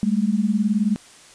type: beating tone pair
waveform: sine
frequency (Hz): 200 / 219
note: G3 / A3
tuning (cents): +35 / -8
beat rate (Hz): 19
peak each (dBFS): -20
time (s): 0.03-0.96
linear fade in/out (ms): 0
effects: white hiss -47 dBFS RMS until 1.34 s + resampled to 22050 Hz